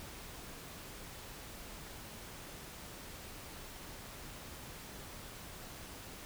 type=silence; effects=pink hiss -49 dBFS RMS until 6.25 s